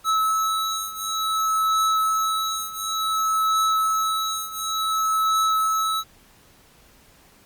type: beating tone pair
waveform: square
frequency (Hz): 1300 / 1300.56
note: E6 / E6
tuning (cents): -24 / -24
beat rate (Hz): 0.56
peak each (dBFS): -23 / -26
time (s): 0.04-6.04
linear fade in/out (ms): 50
effects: pink hiss -54 dBFS RMS until 7.45 s + Opus 48 kbps